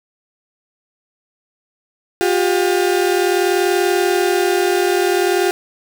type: tone pair together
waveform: 35% pulse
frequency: 356.8 / 397.3 Hz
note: F4 / G4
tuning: +37 / +23 cents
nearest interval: major second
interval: 186 cents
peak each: -14 / -16 dBFS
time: 2.21-5.51 s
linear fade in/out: 0 ms
effects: none